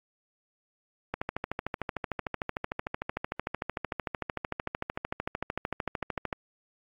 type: click train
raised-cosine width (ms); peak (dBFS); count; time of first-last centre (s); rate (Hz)
0.5; -15; 70; 1.14-6.328; 13.3
effects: AAC 48 kbps